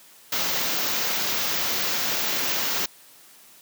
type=band-stop noise; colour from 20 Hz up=white; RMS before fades=-25 dBFS; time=0.32-2.86 s; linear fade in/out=5 ms; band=6800 to 14000 Hz; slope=48 dB/octave; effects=white hiss -51 dBFS RMS until 3.61 s + high-pass 150 Hz 12 dB/octave